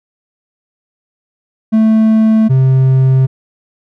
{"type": "tone pair in turn", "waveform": "triangle", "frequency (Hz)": [220, 131.72], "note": ["A3", "C3"], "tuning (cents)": [0, 12], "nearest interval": "major sixth", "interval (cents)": 888, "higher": "first", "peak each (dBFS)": -4, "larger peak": "neither", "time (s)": [[1.72, 2.49], [2.49, 3.27]], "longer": "second", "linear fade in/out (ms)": 20, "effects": []}